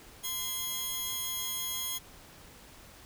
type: tone pair together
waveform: 10% pulse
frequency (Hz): 1034 / 3301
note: C6 / G#7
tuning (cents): -21 / -11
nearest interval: octave + minor sixth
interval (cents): 2010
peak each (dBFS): -34 / -25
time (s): 0.23-1.99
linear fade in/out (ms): 20
effects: pink hiss -53 dBFS RMS until 3.05 s